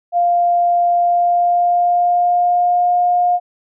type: tone with pitch glide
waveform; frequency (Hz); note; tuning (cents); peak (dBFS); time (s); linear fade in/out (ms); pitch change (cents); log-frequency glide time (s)
sine; 698.5 to 711.1; F5 to F5; 0 to +31; -11; 0.12-3.4; 50; +31; 0.96-2.93
effects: none